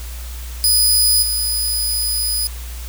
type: tone with level steps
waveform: 15% pulse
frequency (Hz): 4978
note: D#8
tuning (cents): 0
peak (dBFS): -5 / -11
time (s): 0.64-2.47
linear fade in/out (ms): 0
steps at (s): 1.22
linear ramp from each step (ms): 10
effects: added 60 Hz sine -27 dBFS peak until 2.88 s + white hiss -37 dBFS RMS until 2.88 s